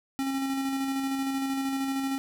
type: tone with tremolo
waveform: square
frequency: 270 Hz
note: C#4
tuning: 45 cents flat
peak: -27 dBFS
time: 0.19-2.18 s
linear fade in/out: 0 ms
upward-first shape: square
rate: 13 Hz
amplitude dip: 25%
effects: none